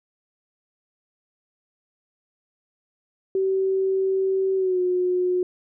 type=tone with pitch glide; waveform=sine; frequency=382.9 to 362.2 Hz; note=G4 to F#4; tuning=-41 to -37 cents; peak=-19 dBFS; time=3.35-5.43 s; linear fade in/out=2 ms; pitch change=-96 cents; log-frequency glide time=4.56-4.8 s; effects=none